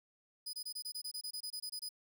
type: tone bursts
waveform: sawtooth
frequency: 4978 Hz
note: D#8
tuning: in tune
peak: -37 dBFS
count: 15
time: 0.46-1.891 s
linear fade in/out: 10 ms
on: 73 ms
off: 24 ms
effects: none